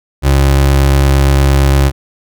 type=tone; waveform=30% pulse; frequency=68.7 Hz; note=C#2; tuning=15 cents flat; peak=-4 dBFS; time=0.22-1.92 s; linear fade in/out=50 ms; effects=none